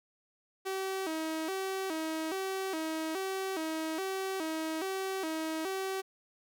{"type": "tone with vibrato", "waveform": "sawtooth", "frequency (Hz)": 349.2, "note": "F4", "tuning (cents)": 0, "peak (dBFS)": -29, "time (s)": [0.65, 6.02], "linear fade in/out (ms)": 20, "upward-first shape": "square", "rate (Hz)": 1.2, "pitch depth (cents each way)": 160, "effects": []}